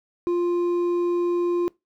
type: tone with hard clipping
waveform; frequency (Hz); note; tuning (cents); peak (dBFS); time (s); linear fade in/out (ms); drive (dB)
sine; 349.2; F4; 0; -21; 0.27-1.68; 0; 4
effects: noise-tail reverb RT60 0.2 s tail -23 dB re dry